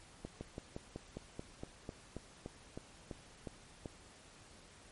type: slowing click train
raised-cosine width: 2 ms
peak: -29 dBFS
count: 15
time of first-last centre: 0.25-3.858 s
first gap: 160 ms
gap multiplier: 1.07
effects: pink hiss -59 dBFS RMS until 4.91 s + MP3 48 kbps